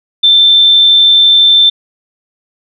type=tone; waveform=sine; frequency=3554 Hz; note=A7; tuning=17 cents sharp; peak=-3 dBFS; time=0.23-1.7 s; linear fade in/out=10 ms; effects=none